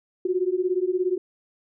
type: beating tone pair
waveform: sine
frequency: 357.6 / 374.6 Hz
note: F4 / F#4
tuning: +41 / +21 cents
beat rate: 17 Hz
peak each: -24 / -24 dBFS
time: 0.25-1.18 s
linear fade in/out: 5 ms
effects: none